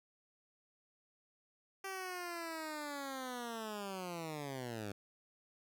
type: linear sweep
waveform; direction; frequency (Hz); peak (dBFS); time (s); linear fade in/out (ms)
10% pulse; down; 390 to 98; -33; 1.84-4.92; 5
effects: none